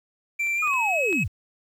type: tone with pitch glide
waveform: triangle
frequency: 2349 to 2562 Hz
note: D7 to E7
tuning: 0 to -50 cents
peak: -21 dBFS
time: 0.39-1.24 s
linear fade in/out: 10 ms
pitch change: +150 cents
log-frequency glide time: 0.55-0.73 s
type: clicks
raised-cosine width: 0.3 ms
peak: -31 / -25 / -27 / -21 dBFS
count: 4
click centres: 0.47 / 0.675 / 0.737 / 1.128 s
type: linear sweep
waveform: sine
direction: down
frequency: 1291 to 59.3 Hz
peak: -24 dBFS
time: 0.62-1.28 s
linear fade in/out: 10 ms
effects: 9-bit